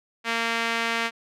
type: tone with band-pass filter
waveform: sawtooth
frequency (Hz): 230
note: A#3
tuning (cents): -23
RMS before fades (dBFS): -26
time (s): 0.24-1.11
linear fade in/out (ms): 50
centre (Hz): 2200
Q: 1.2
effects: none